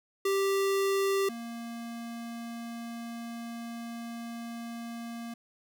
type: tone pair in turn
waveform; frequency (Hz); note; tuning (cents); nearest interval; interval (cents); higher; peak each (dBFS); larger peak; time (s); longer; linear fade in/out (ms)
square; 392 / 233.1; G4 / A#3; 0 / 0; major sixth; 900; first; -26 / -38; first; 0.25-1.29 / 1.29-5.34; second; 5
effects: none